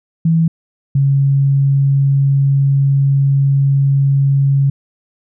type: tone pair in turn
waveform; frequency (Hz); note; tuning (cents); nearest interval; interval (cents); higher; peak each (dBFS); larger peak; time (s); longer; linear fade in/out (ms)
sine; 163.6 / 138.25; E3 / C#3; -13 / -4; minor third; 291; first; -9; neither; 0.25-0.48 / 0.95-4.7; second; 5
effects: none